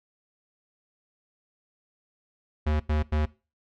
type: tone bursts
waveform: square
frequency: 76.1 Hz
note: D#2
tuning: 38 cents flat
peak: -23 dBFS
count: 3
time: 2.66-3.258 s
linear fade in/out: 10 ms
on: 140 ms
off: 89 ms
effects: noise-tail reverb RT60 0.3 s tail -20 dB re dry + low-pass 3000 Hz 12 dB/octave